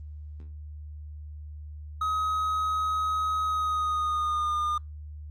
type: tone with pitch glide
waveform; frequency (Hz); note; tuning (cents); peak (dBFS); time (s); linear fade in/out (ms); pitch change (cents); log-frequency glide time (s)
triangle; 1267 to 1213.3; D#6 to D#6; +31 to -44; -23; 2.01-4.78; 5; -75; 3.44-4.55
effects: added 75 Hz sine -38 dBFS peak until 5.3 s + Opus 32 kbps